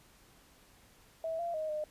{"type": "tone with pitch steps", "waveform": "sine", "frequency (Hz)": [650, 685, 625, 609], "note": ["E5", "F5", "D#5", "D#5"], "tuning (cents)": [-24, -34, 8, -37], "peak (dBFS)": -33, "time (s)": [1.24, 1.84], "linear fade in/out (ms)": 2, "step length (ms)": 150, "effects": ["pink hiss -62 dBFS RMS until 1.9 s", "resampled to 32000 Hz"]}